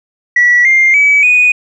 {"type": "tone with pitch steps", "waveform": "sine", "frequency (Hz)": [1944, 2108, 2285, 2478], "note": ["B6", "C7", "D7", "D#7"], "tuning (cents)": [-28, 12, -48, -8], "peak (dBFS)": -4, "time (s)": [0.36, 1.52], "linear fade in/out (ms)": 5, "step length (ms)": 290, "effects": ["tanh soft clip ceiling -1 dBFS"]}